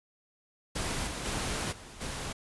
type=noise with level steps; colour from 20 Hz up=pink; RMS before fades=-33 / -37 / -33 / -48 / -37 dBFS; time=0.75-2.33 s; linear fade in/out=10 ms; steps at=1.06 / 1.24 / 1.71 / 2 s; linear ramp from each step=20 ms; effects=resampled to 24000 Hz